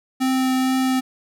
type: tone with vibrato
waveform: square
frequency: 260 Hz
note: C4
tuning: 11 cents flat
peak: -18 dBFS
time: 0.2-1.01 s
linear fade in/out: 20 ms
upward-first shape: triangle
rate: 2.2 Hz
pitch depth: 9 cents each way
effects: none